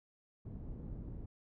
pink low-pass noise, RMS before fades -45 dBFS, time 0.45-1.26 s, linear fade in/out 5 ms, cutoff 250 Hz, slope 12 dB/octave, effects none

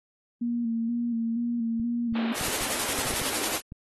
sine tone with vibrato, 233.1 Hz, A#3, in tune, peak -25 dBFS, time 0.41-2.33 s, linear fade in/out 10 ms, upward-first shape square, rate 2.1 Hz, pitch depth 32 cents each way
clicks, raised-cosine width 5 ms, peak -27 dBFS, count 11, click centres 1.798 / 2.126 / 2.413 / 2.484 / 2.611 / 2.988 / 3.062 / 3.106 / 3.139 / 3.217 / 3.721 s
pink band-pass noise, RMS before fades -36 dBFS, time 2.15-3.58 s, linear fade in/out 5 ms, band 240 to 3800 Hz, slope 48 dB/octave
white noise with tremolo, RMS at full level -28 dBFS, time 2.34-3.62 s, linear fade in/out 50 ms, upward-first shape square, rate 11 Hz, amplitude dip 40%
effects AAC 32 kbps

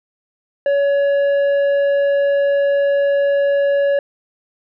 triangle tone with tanh clipping, 563 Hz, C#5, 27 cents sharp, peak -14 dBFS, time 0.66-3.99 s, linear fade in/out 2 ms, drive 11 dB, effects none

